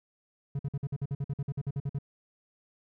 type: tone bursts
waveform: triangle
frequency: 139.6 Hz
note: C#3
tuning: 13 cents sharp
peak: -27 dBFS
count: 16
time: 0.55-1.987 s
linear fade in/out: 5 ms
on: 42 ms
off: 51 ms
effects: none